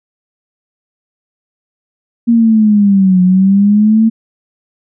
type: linear two-way sweep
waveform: sine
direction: down then up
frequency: 236.1 to 180.7 to 226.1 Hz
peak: -5 dBFS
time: 2.27-4.1 s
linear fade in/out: 20 ms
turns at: 3.22 s
effects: none